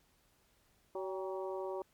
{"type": "harmonic tone with a mistuned harmonic", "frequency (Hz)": 188.9, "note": "F#3", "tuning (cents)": 36, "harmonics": [2, 3, 4, 5, 6], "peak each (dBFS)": [-39, -42, -48, -46, -52], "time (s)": [0.95, 1.82], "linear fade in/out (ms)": 2, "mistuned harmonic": 4, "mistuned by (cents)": 69, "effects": ["pink hiss -71 dBFS RMS until 1.93 s", "MP3 96 kbps"]}